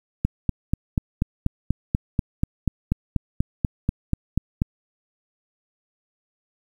click train, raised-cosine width 5 ms, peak -7 dBFS, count 19, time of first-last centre 0.25-4.619 s, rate 4.12 Hz, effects 8-bit

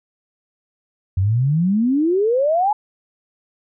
sine exponential sweep, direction up, 89.5 to 865 Hz, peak -14 dBFS, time 1.17-2.73 s, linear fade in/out 5 ms, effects none

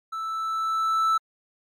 triangle tone with level ramp, 1318.5 Hz, E6, in tune, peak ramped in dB -27 to -16 dBFS, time 0.12-1.18 s, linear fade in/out 10 ms, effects MP3 64 kbps

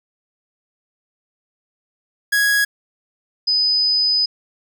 45% pulse / sine tone pair in turn, 1661.2 / 5000 Hz, G#6 / D#8, 0 / +8 cents, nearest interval octave + perfect fifth, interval 1908 cents, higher second, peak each -14 / -14 dBFS, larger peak neither, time 2.32-2.65 / 3.47-4.26 s, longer second, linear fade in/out 10 ms, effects none

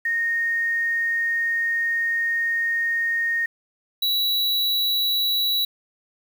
sine / square tone pair in turn, 1851 / 3922 Hz, A#6 / B7, -13 / -13 cents, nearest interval octave + minor second, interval 1300 cents, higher second, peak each -20 dBFS, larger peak neither, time 0.05-3.46 / 4.02-5.65 s, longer first, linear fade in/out 5 ms, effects 8-bit

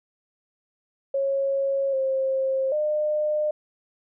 sine tone with pitch steps, 548 / 532 / 605 Hz, C#5 / C5 / D#5, -20 / +29 / -49 cents, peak -21 dBFS, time 1.14-3.51 s, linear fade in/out 5 ms, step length 790 ms, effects none

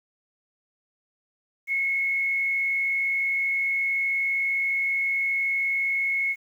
sine tone with frequency modulation, 2184 Hz, C#7, 26 cents flat, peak -22 dBFS, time 1.67-6.36 s, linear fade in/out 50 ms, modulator 59.3 Hz, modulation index 0.48, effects 9-bit

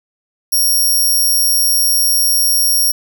5% pulse tone, 5580 Hz, F8, 2 cents flat, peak -5 dBFS, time 0.52-2.92 s, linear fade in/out 10 ms, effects none

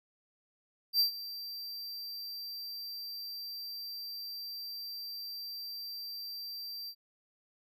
square tone with ADSR envelope, 4699 Hz, D8, in tune, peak -23 dBFS, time 0.93-6.95 s, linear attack 67 ms, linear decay 110 ms, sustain -17 dB, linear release 65 ms, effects none

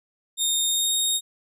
20% pulse tone with pitch glide, 3675 to 3718 Hz, A#7 to A#7, -25 to -5 cents, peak -15 dBFS, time 0.37-1.21 s, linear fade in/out 50 ms, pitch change +20 cents, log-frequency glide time 0.64-0.94 s, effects none

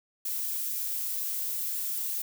violet noise, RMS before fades -32 dBFS, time 0.25-2.22 s, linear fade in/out 5 ms, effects none

